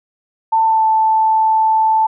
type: tone with pitch glide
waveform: sine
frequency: 892 to 879.7 Hz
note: A5 to A5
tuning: +23 to -1 cents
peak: -10 dBFS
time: 0.52-2.07 s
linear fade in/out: 10 ms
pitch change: -24 cents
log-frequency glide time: 0.65-0.85 s
effects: none